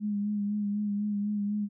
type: tone with vibrato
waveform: sine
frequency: 206.2 Hz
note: G#3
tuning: 12 cents flat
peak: -27 dBFS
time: 0-1.69 s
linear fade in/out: 50 ms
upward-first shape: sine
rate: 4 Hz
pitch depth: 31 cents each way
effects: none